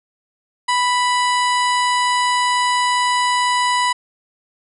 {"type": "harmonic tone", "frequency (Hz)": 987.8, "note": "B5", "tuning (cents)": 0, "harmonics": [1, 2, 3, 4, 5, 7, 8, 9, 10], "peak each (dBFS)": [-16, -22, -26, -28, -30, -33, -34, -35, -36], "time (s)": [0.68, 3.93], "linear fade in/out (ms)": 10, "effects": []}